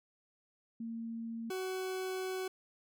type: tone pair in turn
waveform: sine / 40% pulse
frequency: 228.7 / 374.7 Hz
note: A#3 / F#4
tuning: -33 / +22 cents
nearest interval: major sixth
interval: 855 cents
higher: second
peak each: -38 / -35 dBFS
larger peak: second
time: 0.8-1.5 / 1.5-2.48 s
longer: second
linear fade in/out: 5 ms
effects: none